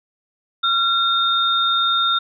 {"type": "tone pair together", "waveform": "sine", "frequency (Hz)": [1371, 3660], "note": ["F6", "A#7"], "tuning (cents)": [-32, -32], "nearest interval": "octave + perfect fourth", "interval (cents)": 1700, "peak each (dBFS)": -18, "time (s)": [0.63, 2.19], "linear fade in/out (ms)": 10, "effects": []}